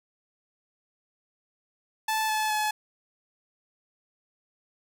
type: tone with pitch steps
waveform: sawtooth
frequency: 874 / 863.5 / 853.1 Hz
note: A5 / A5 / G#5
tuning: -12 / -33 / +46 cents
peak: -21 dBFS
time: 2.08-2.71 s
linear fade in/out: 5 ms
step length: 210 ms
effects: none